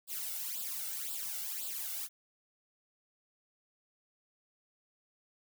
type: noise with flanger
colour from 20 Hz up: blue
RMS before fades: -39 dBFS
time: 0.07-2.09 s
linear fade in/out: 50 ms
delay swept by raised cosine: 0.24 to 1.44 ms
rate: 1.9 Hz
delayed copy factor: +0.85
effects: none